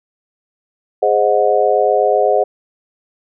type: chord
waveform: sine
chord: Ab dominant seventh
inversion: none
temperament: equal with one note detuned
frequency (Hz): 415.3 / 523.3 / 622.3 / 730.2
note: Ab4 / C5 / Eb5 / Gb5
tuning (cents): 0 / 0 / 0 / -23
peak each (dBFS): -16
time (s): 1.02-2.44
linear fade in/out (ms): 10
effects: none